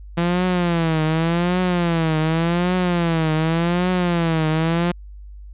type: tone with vibrato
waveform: sawtooth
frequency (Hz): 169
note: E3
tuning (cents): +43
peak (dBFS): -13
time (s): 0.17-4.92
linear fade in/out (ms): 10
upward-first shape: triangle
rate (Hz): 0.87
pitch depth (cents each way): 150
effects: added 50 Hz sine -35 dBFS peak until 5.53 s + resampled to 8000 Hz